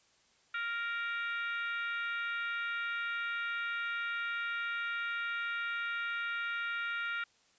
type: harmonic tone with a mistuned harmonic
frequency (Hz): 466.2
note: A#4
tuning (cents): 0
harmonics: 3 / 4 / 5 / 6 / 7 / 8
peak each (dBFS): -35 / -42 / -42 / -47 / -53 / -51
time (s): 0.54-7.24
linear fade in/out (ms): 5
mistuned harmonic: 7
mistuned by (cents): +33
effects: white hiss -68 dBFS RMS until 7.58 s + resampled to 16000 Hz